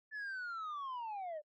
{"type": "linear sweep", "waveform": "sine", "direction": "down", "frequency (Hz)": [1748, 580], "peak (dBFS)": -37, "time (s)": [0.11, 1.42], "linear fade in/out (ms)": 50, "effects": ["noise-tail reverb RT60 0.1 s tail -25 dB re dry", "tanh soft clip ceiling -39 dBFS"]}